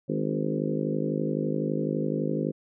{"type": "harmonic tone with a mistuned harmonic", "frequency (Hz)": 51.91, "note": "G#1", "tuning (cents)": 0, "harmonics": [3, 4, 5, 6, 7, 8, 9, 10], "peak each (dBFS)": [-31, -32, -33, -34, -34, -35, -36, -36], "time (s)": [0.08, 2.52], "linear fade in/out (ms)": 20, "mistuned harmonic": 5, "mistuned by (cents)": 36, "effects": []}